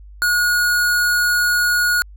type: tone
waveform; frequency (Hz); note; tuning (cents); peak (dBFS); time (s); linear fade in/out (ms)
square; 1447; F#6; -39; -15; 0.22-2.02; 0
effects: added 50 Hz sine -37 dBFS peak until 2.16 s